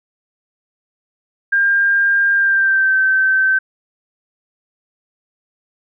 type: tone with pitch glide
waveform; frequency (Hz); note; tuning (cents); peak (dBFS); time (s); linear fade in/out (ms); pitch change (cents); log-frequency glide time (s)
sine; 1602 to 1544.8; G6 to G6; +37 to -26; -11; 1.52-3.59; 10; -63; 2.33-2.96
effects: none